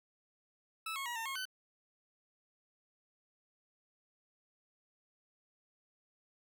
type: tone with pitch steps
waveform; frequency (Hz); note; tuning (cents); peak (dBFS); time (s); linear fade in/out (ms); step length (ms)
20% pulse; 1309 / 1093 / 958 / 905 / 1083 / 1514; E6 / C#6 / A#5 / A5 / C#6 / F#6; -13 / -25 / +47 / +48 / -41 / +39; -33; 0.86-1.454; 5; 99
effects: none